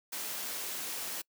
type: noise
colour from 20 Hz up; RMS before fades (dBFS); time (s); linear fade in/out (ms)
white; -38; 0.12-1.22; 10
effects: noise-tail reverb RT60 0.1 s tail -26 dB re dry + high-pass 200 Hz 12 dB/octave